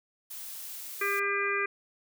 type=noise; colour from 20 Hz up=blue; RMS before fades=-41 dBFS; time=0.3-1.2 s; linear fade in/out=10 ms
type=harmonic tone; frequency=400.5 Hz; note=G4; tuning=37 cents sharp; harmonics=1 / 3 / 4 / 5 / 6; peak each=-33 / -33 / -33 / -33 / -33 dBFS; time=1.01-1.66 s; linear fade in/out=5 ms
effects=none